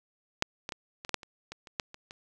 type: clicks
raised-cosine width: 0.2 ms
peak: -7 / -18 / -19 / -24 / -19 / -8 / -28 / -23 / -30 / -12 / -27 / -27 dBFS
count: 12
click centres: 0.424 / 0.691 / 0.722 / 1.049 / 1.093 / 1.143 / 1.232 / 1.52 / 1.672 / 1.798 / 1.944 / 2.109 s
effects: none